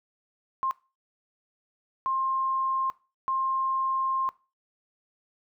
sine tone bursts at uneven times, 1060 Hz, C6, 22 cents sharp, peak -24 dBFS, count 3, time 0.63-0.71 / 2.06-2.9 / 3.28-4.29 s, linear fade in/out 0 ms, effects noise-tail reverb RT60 0.3 s tail -20 dB re dry

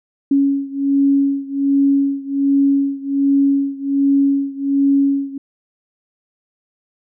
sine beating tone pair, 277.2 / 278.5 Hz, C#4 / C#4, 0 / +8 cents, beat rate 1.3 Hz, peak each -15 / -17 dBFS, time 0.31-5.38 s, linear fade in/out 5 ms, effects none

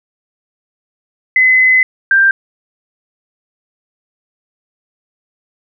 sine tone pair in turn, 2031 / 1581.2 Hz, B6 / G6, +48 / +15 cents, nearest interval major third, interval 433 cents, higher first, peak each -6 dBFS, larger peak neither, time 1.36-1.83 / 2.11-2.31 s, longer first, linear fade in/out 2 ms, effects none

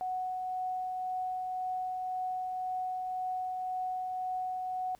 sine tone with tremolo, 740 Hz, F#5, in tune, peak -31 dBFS, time 0.01-4.95 s, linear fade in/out 0 ms, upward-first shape triangle, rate 1.9 Hz, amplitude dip 25%, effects pink hiss -66 dBFS RMS until 4.99 s

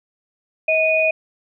sine tone pair together, 636.7 / 2473 Hz, D#5 / D#7, +40 / -11 cents, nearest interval octave + major seventh, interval 2349 cents, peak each -17 dBFS, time 0.68-1.11 s, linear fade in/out 5 ms, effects none

